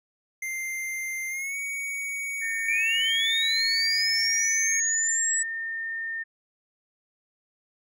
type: tone with pitch glide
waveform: square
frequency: 2093 to 2243 Hz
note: C7 to C#7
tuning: 0 to +20 cents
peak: -30 dBFS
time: 0.42-4.8 s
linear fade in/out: 5 ms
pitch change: +120 cents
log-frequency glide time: 1.29-1.57 s
type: tone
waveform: sine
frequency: 1817 Hz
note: A#6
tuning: 45 cents flat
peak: -29 dBFS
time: 2.41-6.24 s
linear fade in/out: 20 ms
type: linear sweep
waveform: sine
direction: up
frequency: 2293 to 7880 Hz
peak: -23 dBFS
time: 2.68-5.43 s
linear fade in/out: 5 ms
effects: none